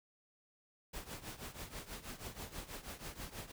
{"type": "noise with tremolo", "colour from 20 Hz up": "pink", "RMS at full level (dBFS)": -44, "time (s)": [0.93, 3.52], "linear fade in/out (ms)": 10, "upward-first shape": "triangle", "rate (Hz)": 6.2, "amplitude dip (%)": 85, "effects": []}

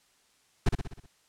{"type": "noise with echo", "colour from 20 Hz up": "brown", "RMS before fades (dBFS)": -21, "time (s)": [0.66, 0.69], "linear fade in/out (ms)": 5, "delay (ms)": 62, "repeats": 6, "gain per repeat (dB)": -5, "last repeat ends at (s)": 1.062, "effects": ["white hiss -66 dBFS RMS until 1.28 s", "low-pass 9000 Hz 12 dB/octave"]}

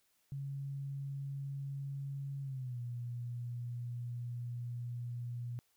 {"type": "tone with pitch glide", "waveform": "sine", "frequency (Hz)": [138.59, 120.65], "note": ["C#3", "B2"], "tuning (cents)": [0, -40], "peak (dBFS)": -38, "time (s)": [0.32, 5.59], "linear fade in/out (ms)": 0, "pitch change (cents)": -240, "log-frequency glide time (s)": [2.42, 2.79], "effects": ["white hiss -75 dBFS RMS until 5.76 s"]}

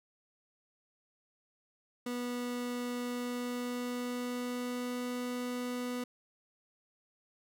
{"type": "tone with pitch glide", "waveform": "30% pulse", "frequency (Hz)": [244.5, 246.9], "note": ["B3", "B3"], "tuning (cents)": [-17, 0], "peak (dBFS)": -32, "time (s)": [2.06, 6.04], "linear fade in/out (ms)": 5, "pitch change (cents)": 17, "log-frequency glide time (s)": [3.02, 5.02], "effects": []}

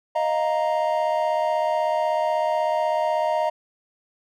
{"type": "chord", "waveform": "triangle", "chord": "Eb suspended second", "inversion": "none", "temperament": "equal", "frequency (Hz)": [622.3, 698.5, 932.3], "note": ["Eb5", "F5", "Bb5"], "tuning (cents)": [0, 0, 0], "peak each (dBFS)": [-21, -24, -23], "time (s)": [0.15, 3.5], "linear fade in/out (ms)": 10, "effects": []}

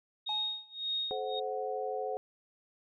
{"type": "tone with tremolo", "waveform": "sine", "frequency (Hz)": 3729, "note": "A#7", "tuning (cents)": 0, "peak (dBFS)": -30, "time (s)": [0.26, 1.4], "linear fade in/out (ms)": 10, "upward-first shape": "sine", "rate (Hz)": 1.8, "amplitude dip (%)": 95}
{"type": "tone with exponential decay", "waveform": "triangle", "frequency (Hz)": 849, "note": "G#5", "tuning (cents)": 38, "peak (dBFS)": -32, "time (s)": [0.29, 0.74], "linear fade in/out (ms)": 2, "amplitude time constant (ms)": 96}
{"type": "chord", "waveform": "sine", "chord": "F# diminished", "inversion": "first", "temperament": "equal with one note detuned", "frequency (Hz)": [430.7, 523.3, 740], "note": ["A4", "C5", "F#5"], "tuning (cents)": [-37, 0, 0], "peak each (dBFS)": -37, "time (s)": [1.11, 2.17], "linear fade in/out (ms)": 0}
{"effects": []}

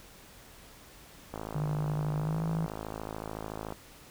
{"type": "click train", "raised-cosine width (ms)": 1, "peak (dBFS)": -23, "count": 129, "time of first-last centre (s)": [1.34, 3.724], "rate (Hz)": 53.7}
{"type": "tone with pitch glide", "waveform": "sine", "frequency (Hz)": [150, 162.63], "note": ["D3", "E3"], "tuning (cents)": [37, -23], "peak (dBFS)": -29, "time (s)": [1.55, 2.66], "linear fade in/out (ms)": 5, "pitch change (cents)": 140, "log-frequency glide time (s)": [2.18, 2.43]}
{"effects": ["pink hiss -53 dBFS RMS until 4.1 s"]}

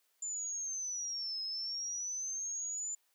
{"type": "linear two-way sweep", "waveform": "sine", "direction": "down then up", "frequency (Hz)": [7130, 5110, 7110], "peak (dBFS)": -36, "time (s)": [0.22, 2.95], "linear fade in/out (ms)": 5, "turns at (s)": 1.42, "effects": ["white hiss -75 dBFS RMS until 3.14 s", "high-pass 400 Hz 12 dB/octave"]}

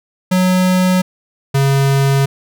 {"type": "tone pair in turn", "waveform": "square", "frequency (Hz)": [184, 137.5], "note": ["F#3", "C#3"], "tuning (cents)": [-9, -14], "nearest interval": "perfect fourth", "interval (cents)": 505, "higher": "first", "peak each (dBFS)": -11, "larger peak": "neither", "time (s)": [[0.31, 1.02], [1.54, 2.26]], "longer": "second", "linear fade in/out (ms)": 10, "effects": []}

